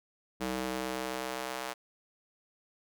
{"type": "tone with high-pass filter sweep", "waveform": "square", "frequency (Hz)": 63.9, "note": "C2", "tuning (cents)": -40, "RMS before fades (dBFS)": -36, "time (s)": [0.4, 1.74], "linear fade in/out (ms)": 20, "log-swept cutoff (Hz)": [240, 710], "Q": 0.91, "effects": []}